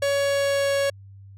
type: tone with pitch glide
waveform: 45% pulse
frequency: 561 to 556.5 Hz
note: C#5 to C#5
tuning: +21 to +7 cents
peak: -20 dBFS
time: 0.02-0.9 s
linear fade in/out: 5 ms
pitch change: -14 cents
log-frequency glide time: 0.14-0.74 s
effects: added 98 Hz sine -42 dBFS peak until 1.37 s + low-pass 11000 Hz 12 dB/octave